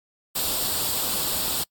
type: noise with comb filter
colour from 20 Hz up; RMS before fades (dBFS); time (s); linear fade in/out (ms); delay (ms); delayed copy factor
white; -25; 0.35-1.64; 10; 0.24; +0.6
effects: noise-tail reverb RT60 0.1 s tail -26 dB re dry + MP3 96 kbps